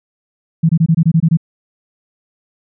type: tone bursts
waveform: sine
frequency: 163.2 Hz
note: E3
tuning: 17 cents flat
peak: -7 dBFS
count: 9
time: 0.63-1.372 s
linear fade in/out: 10 ms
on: 62 ms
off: 23 ms
effects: none